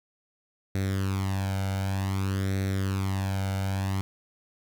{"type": "tone with flanger", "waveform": "sawtooth", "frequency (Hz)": 96.6, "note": "G2", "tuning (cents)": -25, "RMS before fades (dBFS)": -28, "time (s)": [0.75, 4.01], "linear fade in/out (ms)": 0, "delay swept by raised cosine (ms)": [0.5, 1.37], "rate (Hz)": 0.54, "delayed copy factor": 0.7, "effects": []}